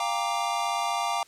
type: chord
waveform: square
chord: G minor seventh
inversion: third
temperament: equal with one note detuned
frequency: 698.5 / 794.5 / 932.3 / 1174.7 Hz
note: F5 / G5 / Bb5 / D6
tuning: 0 / +23 / 0 / 0 cents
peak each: -32 dBFS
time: 0-1.23 s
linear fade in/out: 2 ms
effects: white hiss -57 dBFS RMS until 1.27 s + low-pass 9000 Hz 12 dB/octave